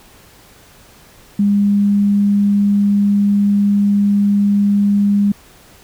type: tone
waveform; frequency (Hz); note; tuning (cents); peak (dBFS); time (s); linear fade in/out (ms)
sine; 202.7; G#3; -42; -10; 1.39-5.32; 5
effects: pink hiss -45 dBFS RMS until 5.83 s